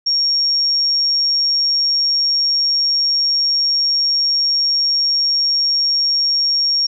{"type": "tone", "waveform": "sine", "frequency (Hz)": 5550, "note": "F8", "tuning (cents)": -12, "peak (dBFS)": -13, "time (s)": [0.06, 6.87], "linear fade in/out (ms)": 10, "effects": []}